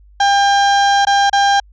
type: tone with dropouts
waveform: 35% pulse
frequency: 800 Hz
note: G5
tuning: 35 cents sharp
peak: -8 dBFS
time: 0.2-1.6 s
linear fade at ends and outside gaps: 5 ms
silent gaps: 1.051-1.069 / 1.298-1.329 s
effects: added 50 Hz sine -42 dBFS peak until 1.72 s + resampled to 16000 Hz